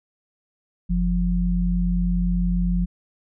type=tone pair together; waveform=sine; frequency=46.8 / 176.5 Hz; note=F#1 / F3; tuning=+20 / +19 cents; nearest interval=octave + major seventh; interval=2299 cents; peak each=-21 dBFS; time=0.89-2.86 s; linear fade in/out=20 ms; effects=none